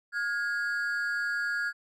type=ring-modulated tone; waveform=triangle; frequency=1539 Hz; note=G6; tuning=32 cents flat; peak=-23 dBFS; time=0.12-1.73 s; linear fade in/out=50 ms; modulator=115 Hz; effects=none